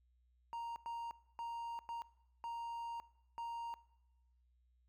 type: tone bursts at uneven times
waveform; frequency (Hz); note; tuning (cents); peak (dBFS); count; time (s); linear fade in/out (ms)
triangle; 932.3; A#5; 0; -39; 6; 0.53-0.76 / 0.86-1.11 / 1.39-1.79 / 1.89-2.02 / 2.44-3 / 3.38-3.74; 0
effects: noise-tail reverb RT60 1.0 s tail -20 dB re dry + added 61 Hz sine -70 dBFS peak until 4.88 s